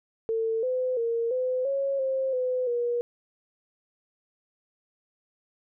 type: tone with pitch steps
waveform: sine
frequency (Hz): 449.4 / 509 / 463.2 / 509 / 550 / 530 / 506 / 479.2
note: A4 / C5 / A#4 / C5 / C#5 / C5 / B4 / A#4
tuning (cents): +37 / -48 / -11 / -48 / -14 / +22 / +42 / +48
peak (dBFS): -24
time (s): 0.29-3.01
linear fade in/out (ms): 0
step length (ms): 340
effects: none